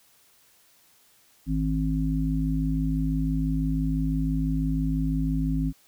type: harmonic tone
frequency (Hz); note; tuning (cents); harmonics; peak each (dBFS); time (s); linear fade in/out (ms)
53; G#1; +36; 1 / 3 / 5; -27 / -27 / -27; 1.46-5.73; 50
effects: white hiss -60 dBFS RMS until 5.87 s